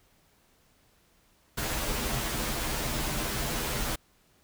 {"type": "noise with comb filter", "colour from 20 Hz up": "pink", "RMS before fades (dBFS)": -31, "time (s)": [1.57, 3.96], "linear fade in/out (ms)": 10, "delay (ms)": 11, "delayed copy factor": -0.9, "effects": ["pink hiss -65 dBFS RMS until 4.43 s"]}